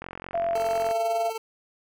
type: click train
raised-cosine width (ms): 0.5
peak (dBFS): -21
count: 41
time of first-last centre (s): 0.02-0.911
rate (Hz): 44.9
type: tone with pitch glide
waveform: sine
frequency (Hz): 678 to 683.9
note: E5 to F5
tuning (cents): +49 to -36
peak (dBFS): -23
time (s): 0.34-1.3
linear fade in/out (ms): 5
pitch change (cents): +15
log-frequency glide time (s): 0.85-1.19
type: tone with tremolo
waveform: 25% pulse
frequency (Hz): 446.1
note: A4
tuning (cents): +24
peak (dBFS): -25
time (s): 0.55-1.38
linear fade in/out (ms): 5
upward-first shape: sine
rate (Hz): 20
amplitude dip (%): 60
effects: none